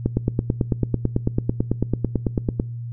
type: click train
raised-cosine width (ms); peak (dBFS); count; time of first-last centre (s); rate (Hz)
3; -6; 24; 0.06-2.599; 9.06
effects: noise-tail reverb RT60 0.5 s tail -24 dB re dry + added 118 Hz sine -28 dBFS peak until 2.92 s